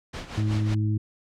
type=noise with tremolo; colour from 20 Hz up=pink; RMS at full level=-34 dBFS; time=0.13-0.75 s; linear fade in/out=10 ms; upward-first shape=sine; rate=5.4 Hz; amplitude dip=70%
type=harmonic tone; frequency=106.6 Hz; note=G#2; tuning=46 cents sharp; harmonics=1 / 2 / 3; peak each=-22 / -32 / -32 dBFS; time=0.37-0.98 s; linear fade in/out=10 ms
effects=low-pass 5000 Hz 12 dB/octave